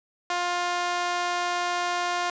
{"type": "tone with high-pass filter", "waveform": "sawtooth", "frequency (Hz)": 352.8, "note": "F4", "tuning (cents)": 18, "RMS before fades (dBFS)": -27, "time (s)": [0.3, 2.3], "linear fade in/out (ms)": 2, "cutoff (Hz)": 810, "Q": 1.4, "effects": ["resampled to 16000 Hz", "8-bit"]}